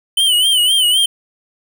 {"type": "tone with vibrato", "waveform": "square", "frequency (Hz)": 3044, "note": "F#7", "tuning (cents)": 48, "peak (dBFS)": -11, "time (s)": [0.17, 1.06], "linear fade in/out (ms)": 5, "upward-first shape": "sine", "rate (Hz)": 3.9, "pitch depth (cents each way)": 93, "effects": []}